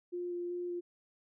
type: tone with vibrato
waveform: sine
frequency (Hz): 351.8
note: F4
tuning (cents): +13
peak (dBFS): -35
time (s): 0.12-0.81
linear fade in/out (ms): 20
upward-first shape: square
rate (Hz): 2.6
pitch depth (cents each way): 8
effects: none